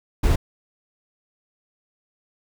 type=noise; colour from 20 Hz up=brown; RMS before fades=-17 dBFS; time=0.23-0.36 s; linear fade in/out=10 ms; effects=none